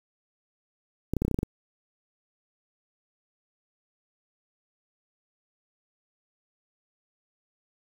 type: clicks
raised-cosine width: 3 ms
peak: -13 dBFS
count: 9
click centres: 1.136 / 1.167 / 1.22 / 1.25 / 1.281 / 1.313 / 1.344 / 1.389 / 1.431 s
effects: 7-bit